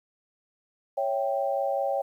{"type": "chord", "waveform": "sine", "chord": "C# diminished", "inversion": "none", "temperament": "equal", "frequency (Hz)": [554.4, 659.3, 784], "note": ["C#5", "E5", "G5"], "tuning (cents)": [0, 0, 0], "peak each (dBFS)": [-27, -32, -29], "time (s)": [0.97, 2.02], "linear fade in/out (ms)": 10, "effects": ["10-bit"]}